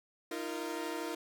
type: chord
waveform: sawtooth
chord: Eb suspended second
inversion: none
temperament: equal with one note detuned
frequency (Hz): 311.1 / 343.6 / 466.2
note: Eb4 / F4 / Bb4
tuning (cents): 0 / -28 / 0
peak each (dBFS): -37 / -36 / -38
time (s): 0.31-1.15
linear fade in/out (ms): 5
effects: none